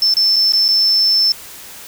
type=tone with dropouts; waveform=sine; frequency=5300 Hz; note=E8; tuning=9 cents sharp; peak=-10 dBFS; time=0.02-1.32 s; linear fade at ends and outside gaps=1 ms; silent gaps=0.139-0.168 / 0.36-0.364 / 0.522-0.534 / 0.681-0.687 s; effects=white hiss -35 dBFS RMS until 1.87 s